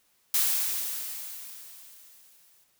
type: noise with exponential decay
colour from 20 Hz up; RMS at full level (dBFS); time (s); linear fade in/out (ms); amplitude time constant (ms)
blue; -23; 0.34-2.64; 2; 500
effects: white hiss -68 dBFS RMS until 2.79 s